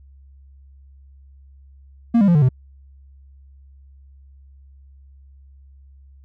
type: tone with pitch steps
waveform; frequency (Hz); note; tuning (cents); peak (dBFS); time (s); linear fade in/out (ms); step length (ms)
triangle; 233.1 / 200.6 / 172.62 / 148.55 / 127.83; A#3 / G3 / F3 / D3 / C3; 0 / +40 / -20 / +20 / -40; -9; 2.14-2.49; 10; 70
effects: added 68 Hz sine -44 dBFS peak until 6.24 s